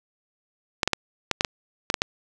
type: clicks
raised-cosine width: 0.2 ms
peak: -3 dBFS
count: 9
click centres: 0.832 / 0.876 / 0.933 / 1.313 / 1.409 / 1.448 / 1.901 / 1.942 / 2.019 s
effects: none